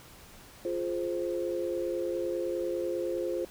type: chord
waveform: sine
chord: F minor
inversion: none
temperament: just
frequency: 349.2 / 419.1 / 523.8 Hz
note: F4 / Ab4 / C5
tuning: 0 / +16 / +2 cents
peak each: -32 / -37 / -33 dBFS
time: 0.65-3.45 s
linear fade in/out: 2 ms
effects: pink hiss -52 dBFS RMS until 3.5 s